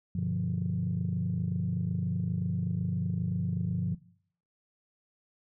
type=chord; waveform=sine; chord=G dominant seventh; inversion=none; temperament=equal; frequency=98 / 123.47 / 146.83 / 174.61 Hz; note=G2 / B2 / D3 / F3; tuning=0 / 0 / 0 / 0 cents; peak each=-33 / -35 / -35 / -30 dBFS; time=0.15-3.95 s; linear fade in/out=5 ms; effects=noise-tail reverb RT60 0.6 s tail -20 dB re dry + tanh soft clip ceiling -21 dBFS